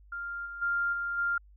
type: tone with level steps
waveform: sine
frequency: 1396.9 Hz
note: F6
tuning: in tune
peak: -34 / -38 / -26 / -30 / -26 dBFS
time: 0.12-1.38 s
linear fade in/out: 5 ms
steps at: 0.45 / 0.61 / 0.92 / 1.17 s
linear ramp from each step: 20 ms
effects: added 50 Hz sine -53 dBFS peak until 1.56 s